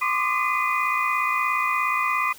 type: tone cluster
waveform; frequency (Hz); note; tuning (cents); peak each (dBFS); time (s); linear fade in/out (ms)
sine; 1037 / 1159 / 1216 / 2030 / 2464; C6 / D6 / D#6 / B6 / D#7; -16 / -23 / -40 / +47 / -17; -27; 0.01-2.33; 10
effects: white hiss -46 dBFS RMS until 2.38 s